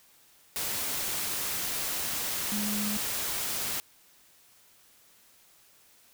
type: tone in noise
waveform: sine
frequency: 207.7 Hz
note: G#3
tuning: in tune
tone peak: -31 dBFS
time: 2.52-2.97 s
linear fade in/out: 0 ms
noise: white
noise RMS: -32 dBFS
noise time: 0.56-3.8 s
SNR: -2 dB
effects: white hiss -60 dBFS RMS until 6.13 s